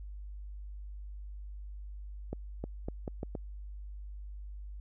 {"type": "accelerating click train", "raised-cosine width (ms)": 2, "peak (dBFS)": -23, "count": 6, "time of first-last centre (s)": [2.33, 3.352], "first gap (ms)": 310, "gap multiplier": 0.79, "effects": ["added 50 Hz sine -41 dBFS peak until 4.8 s"]}